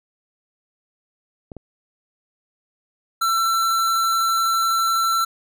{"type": "clicks", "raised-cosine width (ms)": 2, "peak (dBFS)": -22, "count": 2, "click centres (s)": [1.518, 1.567]}
{"type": "tone", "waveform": "square", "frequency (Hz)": 1344, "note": "E6", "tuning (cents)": 33, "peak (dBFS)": -18, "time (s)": [3.21, 5.25], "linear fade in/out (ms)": 10}
{"effects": []}